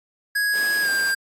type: tone with pitch glide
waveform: square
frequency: 1661.2 to 1594.5 Hz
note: G#6 to G6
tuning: 0 to +29 cents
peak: -20 dBFS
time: 0.35-1.15 s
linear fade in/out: 10 ms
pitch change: -71 cents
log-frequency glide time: 0.82-0.89 s
type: noise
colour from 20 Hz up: pink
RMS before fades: -35 dBFS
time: 0.52-1.15 s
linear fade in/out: 50 ms
effects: high-pass 300 Hz 12 dB/octave + AAC 64 kbps